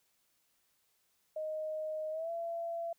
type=tone with pitch glide; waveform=sine; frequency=622.3 to 674.7 Hz; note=D#5 to E5; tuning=0 to +40 cents; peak=-35 dBFS; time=1.36-2.93 s; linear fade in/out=5 ms; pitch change=+140 cents; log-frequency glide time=2.11-2.31 s; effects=white hiss -75 dBFS RMS until 2.98 s